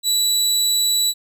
25% pulse tone, 3940 Hz, B7, 5 cents flat, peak -12 dBFS, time 0.03-1.14 s, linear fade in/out 50 ms, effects none

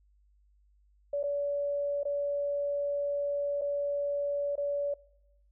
sine tone with dropouts, 572 Hz, D5, 46 cents flat, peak -28 dBFS, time 1.13-4.94 s, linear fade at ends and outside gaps 5 ms, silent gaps 1.23-1.237 / 2.033-2.052 / 3.613-3.617 / 4.556-4.578 s, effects noise-tail reverb RT60 0.9 s tail -23 dB re dry + added 50 Hz sine -62 dBFS peak until 5.51 s

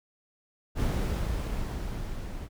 brown noise with level ramp, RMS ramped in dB -26 to -38 dBFS, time 0.75-2.49 s, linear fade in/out 50 ms, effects none

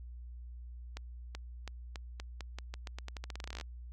accelerating click train, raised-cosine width 0.2 ms, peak -25 dBFS, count 25, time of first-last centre 0.97-3.612 s, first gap 380 ms, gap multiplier 0.86, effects added 60 Hz sine -44 dBFS peak until 3.92 s

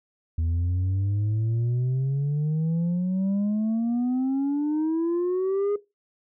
sine exponential sweep, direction up, 80.6 to 415.3 Hz, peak -19 dBFS, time 0.38-5.76 s, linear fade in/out 5 ms, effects noise-tail reverb RT60 0.2 s tail -18 dB re dry + tanh soft clip ceiling -21 dBFS

